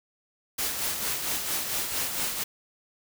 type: noise with tremolo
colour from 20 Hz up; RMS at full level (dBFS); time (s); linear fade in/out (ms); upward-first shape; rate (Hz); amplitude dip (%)
white; -28; 0.58-2.44; 10; sine; 4.4; 45
effects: none